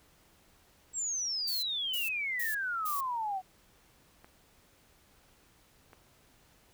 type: exponential sweep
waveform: sine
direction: down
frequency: 7760 to 734 Hz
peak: -31 dBFS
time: 0.93-3.42 s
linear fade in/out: 50 ms
type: noise bursts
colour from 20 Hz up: violet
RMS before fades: -38 dBFS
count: 4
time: 1.47-3.01 s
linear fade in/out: 10 ms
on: 160 ms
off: 300 ms
type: clicks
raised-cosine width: 0.5 ms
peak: -37 dBFS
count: 2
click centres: 4.245 / 5.932 s
effects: pink hiss -64 dBFS RMS until 6.73 s